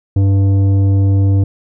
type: tone with tanh clipping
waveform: triangle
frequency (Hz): 98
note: G2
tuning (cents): 0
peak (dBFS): -10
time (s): 0.16-1.44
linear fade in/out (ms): 5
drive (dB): 14
effects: none

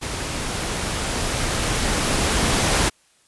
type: noise with level ramp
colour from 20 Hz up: pink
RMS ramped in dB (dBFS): -28 to -18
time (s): 0.01-2.9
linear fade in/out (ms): 20
effects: white hiss -59 dBFS RMS until 3.27 s + resampled to 24000 Hz

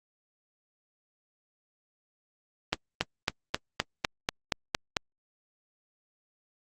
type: accelerating click train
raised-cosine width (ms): 0.2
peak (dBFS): -7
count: 10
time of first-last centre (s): 2.73-4.968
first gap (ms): 280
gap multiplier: 0.97
effects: Opus 24 kbps

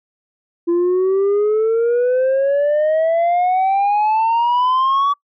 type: exponential sweep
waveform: sine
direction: up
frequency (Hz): 339.2 to 1146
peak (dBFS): -10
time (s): 0.67-5.14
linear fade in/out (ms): 20
effects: noise-tail reverb RT60 0.1 s tail -25 dB re dry + tanh soft clip ceiling -12 dBFS

